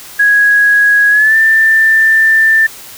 sine tone with pitch glide, 1661.2 to 1780.4 Hz, G#6 to A6, 0 to +20 cents, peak -5 dBFS, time 0.19-2.67 s, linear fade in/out 10 ms, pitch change +120 cents, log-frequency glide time 1.1-1.36 s, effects white hiss -32 dBFS RMS until 2.97 s

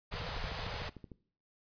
pink band-stop noise, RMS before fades -39 dBFS, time 0.11-0.9 s, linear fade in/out 20 ms, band 180 to 410 Hz, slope 96 dB/octave
click train, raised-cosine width 3 ms, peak -34 dBFS, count 14, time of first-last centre 0.14-1.117 s, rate 13.3 Hz
effects noise-tail reverb RT60 0.5 s tail -19 dB re dry + resampled to 11025 Hz

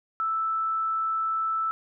sine tone, 1318.5 Hz, E6, in tune, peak -24 dBFS, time 0.2-1.71 s, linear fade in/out 0 ms, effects none

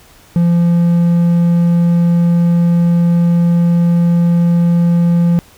triangle tone, 171.5 Hz, F3, 31 cents flat, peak -6 dBFS, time 0.36-5.39 s, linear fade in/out 0 ms, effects pink hiss -44 dBFS RMS until 5.57 s

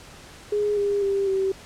sine tone with pitch steps, 415.5 / 405.1 / 394.9 / 385 Hz, G#4 / G#4 / G4 / G4, +1 / -43 / +13 / -31 cents, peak -20 dBFS, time 0.52-1.52 s, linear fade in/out 5 ms, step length 250 ms, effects pink hiss -45 dBFS RMS until 1.65 s + low-pass 9000 Hz 12 dB/octave

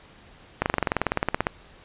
slowing click train, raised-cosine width 0.5 ms, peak -6 dBFS, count 18, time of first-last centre 0.62-1.469 s, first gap 39 ms, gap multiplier 1.03, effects pink hiss -51 dBFS RMS until 1.84 s + resampled to 8000 Hz

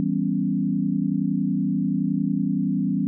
sine chord, C# half-diminished seventh, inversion first, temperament equal, 164.81 / 196 / 246.9 / 277.2 Hz, E3 / G3 / B3 / C#4, 0 / 0 / 0 / 0 cents, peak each -27 / -24 / -27 / -26 dBFS, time 0-3.07 s, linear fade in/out 0 ms, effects none

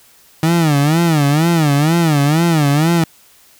30% pulse tone with vibrato, 155.4 Hz, D#3, 2 cents flat, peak -8 dBFS, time 0.43-3.04 s, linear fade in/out 2 ms, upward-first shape sine, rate 2.1 Hz, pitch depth 170 cents each way, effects white hiss -48 dBFS RMS until 3.59 s

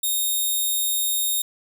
5% pulse tone, 3700 Hz, A#7, 14 cents flat, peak -13 dBFS, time 0.03-1.42 s, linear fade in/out 5 ms, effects none

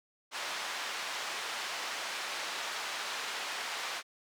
pink band-pass noise, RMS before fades -38 dBFS, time 0.31-4.03 s, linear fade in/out 50 ms, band 910 to 5500 Hz, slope 12 dB/octave, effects none

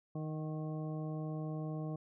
harmonic tone with a mistuned harmonic, 155.56 Hz, D#3, in tune, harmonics 1 / 2 / 3 / 4 / 5 / 7, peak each -38 / -44 / -49 / -49 / -53 / -56 dBFS, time 0.15-1.96 s, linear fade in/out 5 ms, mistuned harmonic 5, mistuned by -30 cents, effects none

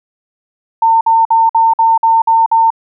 sine tone bursts, 905 Hz, A5, 48 cents sharp, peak -6 dBFS, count 8, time 0.82-2.704 s, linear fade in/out 5 ms, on 190 ms, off 52 ms, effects none

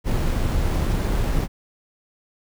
brown noise with sample-and-hold, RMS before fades -21 dBFS, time 0.04-1.48 s, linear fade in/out 50 ms, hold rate 11025 Hz, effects none

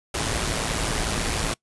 pink noise with amplitude modulation, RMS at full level -23 dBFS, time 0.14-1.54 s, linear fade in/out 5 ms, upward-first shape sine, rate 111 Hz, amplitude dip 55%, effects noise-tail reverb RT60 0.1 s tail -23 dB re dry + resampled to 24000 Hz

